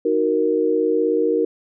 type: chord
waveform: sine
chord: D# minor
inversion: none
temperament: equal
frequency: 311.1 / 370 / 466.2 Hz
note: D#4 / F#4 / A#4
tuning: 0 / 0 / 0 cents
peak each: -22 / -22 / -18 dBFS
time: 0.05-1.45 s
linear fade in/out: 5 ms
effects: none

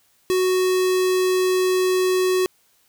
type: tone with notch filter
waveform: square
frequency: 370 Hz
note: F#4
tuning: in tune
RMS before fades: -19 dBFS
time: 0.3-2.46 s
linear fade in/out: 0 ms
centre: 1400 Hz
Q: 1.6
effects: white hiss -61 dBFS RMS until 2.88 s

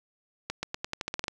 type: accelerating click train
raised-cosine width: 0.2 ms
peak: -14 dBFS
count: 11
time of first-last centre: 0.5-1.282 s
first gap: 130 ms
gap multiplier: 0.88
effects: none

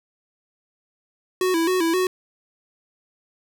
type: tone with vibrato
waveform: square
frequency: 349.2 Hz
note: F4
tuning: in tune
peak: -19 dBFS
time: 1.41-2.07 s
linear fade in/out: 2 ms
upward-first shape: square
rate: 3.8 Hz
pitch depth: 98 cents each way
effects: none

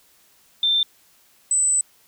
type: tone pair in turn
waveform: sine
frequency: 3572 / 8019 Hz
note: A7 / B8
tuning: +25 / +25 cents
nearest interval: octave + major second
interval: 1400 cents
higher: second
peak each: -16 dBFS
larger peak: neither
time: 0.63-0.83 / 1.51-1.81 s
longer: second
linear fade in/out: 2 ms
effects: white hiss -57 dBFS RMS until 2.07 s

